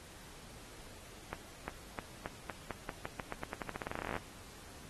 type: accelerating click train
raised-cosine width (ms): 0.5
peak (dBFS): -23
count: 29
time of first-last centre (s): 1.33-4.165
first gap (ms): 350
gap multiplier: 0.88
effects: pink hiss -54 dBFS RMS until 4.89 s + AAC 32 kbps